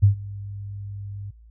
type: tone with ADSR envelope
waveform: sine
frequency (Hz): 100.5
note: G2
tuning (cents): +44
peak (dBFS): -9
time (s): 0.02-1.31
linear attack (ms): 18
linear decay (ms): 110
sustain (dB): -22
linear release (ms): 12
effects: added 56 Hz sine -46 dBFS peak until 1.5 s